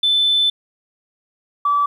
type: tone pair in turn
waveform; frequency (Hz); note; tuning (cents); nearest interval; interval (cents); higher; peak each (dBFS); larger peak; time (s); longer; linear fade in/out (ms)
sine; 3520 / 1153.8; A7 / D6; 0 / -31; octave + perfect fifth; 1931; first; -12 / -13; first; 0.03-0.5 / 1.65-1.86; first; 5
effects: tanh soft clip ceiling -8 dBFS + 9-bit